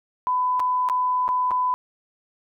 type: tone with dropouts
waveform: sine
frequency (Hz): 1002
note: B5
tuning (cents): +25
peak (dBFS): -19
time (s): 0.27-1.74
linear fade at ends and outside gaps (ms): 0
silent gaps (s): 0.596-0.601 / 0.888-0.898 / 1.28-1.289 / 1.508-1.515
effects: none